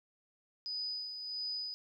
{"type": "tone with tremolo", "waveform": "sine", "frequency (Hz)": 4978, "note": "D#8", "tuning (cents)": 0, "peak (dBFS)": -35, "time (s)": [0.66, 1.74], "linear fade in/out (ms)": 0, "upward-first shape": "sine", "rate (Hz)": 1.5, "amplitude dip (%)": 50, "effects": ["12-bit"]}